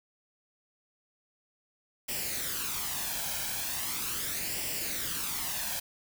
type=noise with flanger; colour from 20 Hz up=white; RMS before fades=-34 dBFS; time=2.08-5.8 s; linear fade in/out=10 ms; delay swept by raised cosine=0.38 to 1.28 ms; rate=0.39 Hz; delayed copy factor=+0.6; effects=none